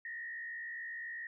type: tone with frequency modulation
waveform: sine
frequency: 1864.7 Hz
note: A#6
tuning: in tune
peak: -40 dBFS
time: 0.05-1.27 s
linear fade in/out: 2 ms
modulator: 63.6 Hz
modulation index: 1
effects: none